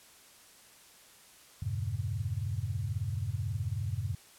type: chord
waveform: sine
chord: E diminished seventh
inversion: none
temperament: equal with one note detuned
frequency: 82.41 / 98 / 116.54 / 140.28 Hz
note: E2 / G2 / Bb2 / Db3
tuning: 0 / 0 / 0 / +21 cents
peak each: -40 / -34 / -36 / -40 dBFS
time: 1.62-4.15 s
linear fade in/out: 5 ms
effects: white hiss -57 dBFS RMS until 4.38 s + low-pass 12000 Hz 12 dB/octave